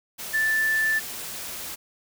sine tone in noise, 1760 Hz, A6, in tune, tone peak -20 dBFS, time 0.33-1 s, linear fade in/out 20 ms, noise white, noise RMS -35 dBFS, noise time 0.18-1.76 s, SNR +12 dB, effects none

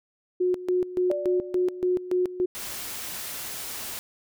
sine tone with tremolo, 363 Hz, F#4, 33 cents flat, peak -20 dBFS, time 0.4-2.46 s, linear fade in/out 10 ms, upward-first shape square, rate 3.5 Hz, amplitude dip 80%
sine tone with exponential decay, 585 Hz, D5, 7 cents flat, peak -23 dBFS, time 1.1-1.93 s, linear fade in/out 2 ms, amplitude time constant 180 ms
white noise, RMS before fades -35 dBFS, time 2.55-3.99 s, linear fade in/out 0 ms
effects none

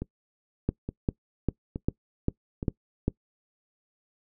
two click trains, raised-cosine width 3 ms, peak -19 / -11 dBFS, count 4 / 7, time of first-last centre 0.02-2.629 / 0.69-3.08 s, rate 1.15 / 2.51 Hz, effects noise-tail reverb RT60 0.1 s tail -22 dB re dry

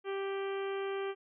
harmonic tone, 392 Hz, G4, in tune, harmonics 1 / 2 / 3 / 4 / 5 / 6 / 7 / 8, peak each -34 / -45 / -45 / -48 / -51 / -50 / -54 / -52 dBFS, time 0.04-1.15 s, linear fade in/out 50 ms, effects none

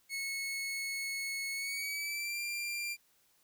sawtooth tone with pitch glide, 2194 to 2379 Hz, C#7 to D7, -18 to +22 cents, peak -32 dBFS, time 0.09-2.97 s, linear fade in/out 50 ms, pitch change +140 cents, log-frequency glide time 1.53-2.4 s, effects white hiss -70 dBFS RMS until 3.43 s

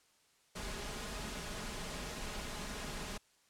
pink noise with comb filter, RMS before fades -42 dBFS, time 0.55-3.18 s, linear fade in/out 10 ms, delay 4.8 ms, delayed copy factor +0.5, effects white hiss -70 dBFS RMS until 3.49 s + low-pass 9000 Hz 12 dB/octave

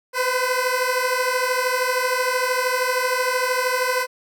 15% pulse beating tone pair, 500 / 513 Hz, B4 / C5, +21 / -34 cents, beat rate 13 Hz, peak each -16 dBFS, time 0.13-4.07 s, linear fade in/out 50 ms, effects none

